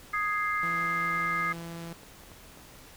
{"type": "chord", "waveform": "sine", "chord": "Ab major", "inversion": "second", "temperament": "equal", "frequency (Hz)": [1244.5, 1661.2, 2093], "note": ["Eb6", "Ab6", "C7"], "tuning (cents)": [0, 0, 0], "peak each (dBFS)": [-29, -34, -31], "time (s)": [0.13, 1.53], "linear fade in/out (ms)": 10}
{"type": "tone", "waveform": "sawtooth", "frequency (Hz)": 167.9, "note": "E3", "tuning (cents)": 32, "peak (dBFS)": -34, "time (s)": [0.63, 1.93], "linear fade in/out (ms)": 0}
{"type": "clicks", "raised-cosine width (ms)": 1, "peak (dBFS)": -36, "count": 4, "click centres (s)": [2.033, 2.236, 2.317, 2.574]}
{"effects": ["pink hiss -51 dBFS RMS until 2.96 s"]}